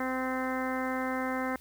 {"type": "harmonic tone", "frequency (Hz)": 258.8, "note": "C4", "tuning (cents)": -19, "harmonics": [1, 2, 3, 4, 5, 6, 7, 8], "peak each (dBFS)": [-33, -36, -38, -39, -40, -41, -41, -42], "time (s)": [0, 1.56], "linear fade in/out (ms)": 2, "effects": ["added 63 Hz sine -57 dBFS peak until 1.6 s", "white hiss -57 dBFS RMS until 1.6 s"]}